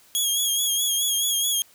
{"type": "tone with vibrato", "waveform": "15% pulse", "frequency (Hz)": 3299, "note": "G#7", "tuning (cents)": -12, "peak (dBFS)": -14, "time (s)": [0.15, 1.62], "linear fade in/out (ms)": 0, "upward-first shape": "sine", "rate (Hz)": 4.7, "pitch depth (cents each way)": 47, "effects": ["white hiss -55 dBFS RMS until 1.74 s"]}